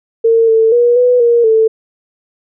sine tone with pitch steps, 455.5 / 446.8 / 479.9 / 494.3 / 471.8 / 443.2 Hz, A#4 / A4 / B4 / B4 / A#4 / A4, -40 / +27 / -50 / +1 / +21 / +13 cents, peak -6 dBFS, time 0.24-1.68 s, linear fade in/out 10 ms, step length 240 ms, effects none

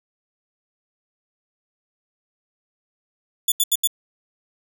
10% pulse tone bursts, 3460 Hz, A7, 30 cents flat, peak -8 dBFS, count 4, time 3.48-3.874 s, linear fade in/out 5 ms, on 40 ms, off 78 ms, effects none

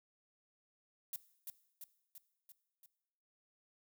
violet noise with echo, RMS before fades -41 dBFS, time 1.13-1.16 s, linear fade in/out 2 ms, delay 340 ms, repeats 5, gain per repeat -4 dB, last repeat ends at 2.86 s, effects noise-tail reverb RT60 0.9 s tail -17 dB re dry

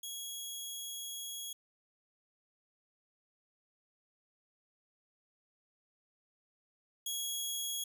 15% pulse tone pair in turn, 3322 / 3322 Hz, G#7 / G#7, 0 / 0 cents, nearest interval unison, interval 0 cents, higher neither, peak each -33 / -28 dBFS, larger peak second, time 0.03-1.53 / 7.06-7.84 s, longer first, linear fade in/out 5 ms, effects none

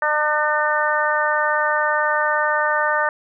harmonic tone, 301.5 Hz, D4, 46 cents sharp, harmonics 2 / 3 / 4 / 5 / 6, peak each -23 / -23 / -23 / -23 / -23 dBFS, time 0.02-3.09 s, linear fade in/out 2 ms, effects none

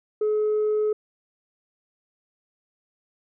sine tone, 426 Hz, G#4, 44 cents sharp, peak -18 dBFS, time 0.21-0.93 s, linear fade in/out 5 ms, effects tanh soft clip ceiling -18 dBFS

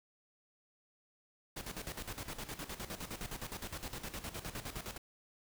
pink noise with tremolo, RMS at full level -42 dBFS, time 1.56-4.98 s, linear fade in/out 10 ms, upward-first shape square, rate 9.7 Hz, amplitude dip 70%, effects none

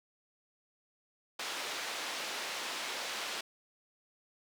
white band-pass noise, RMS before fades -39 dBFS, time 1.39-3.41 s, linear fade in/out 5 ms, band 370 to 4200 Hz, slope 12 dB/octave, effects none

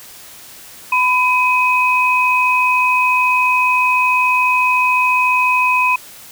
sine tone pair together, 1001 / 2525 Hz, B5 / D#7, +23 / +25 cents, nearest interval octave + major third, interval 1602 cents, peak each -14 / -14 dBFS, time 0.92-5.96 s, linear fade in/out 5 ms, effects white hiss -38 dBFS RMS until 6.31 s

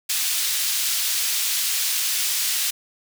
pink high-pass noise, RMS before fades -23 dBFS, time 0.09-2.71 s, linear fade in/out 10 ms, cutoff 3400 Hz, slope 12 dB/octave, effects none

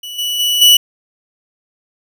40% pulse tone with level steps, 2952 Hz, F#7, 5 cents flat, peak -25 / -16 / -12 / -4 dBFS, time 0.03-0.77 s, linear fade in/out 5 ms, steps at 0.18 / 0.39 / 0.61 s, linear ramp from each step 10 ms, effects none

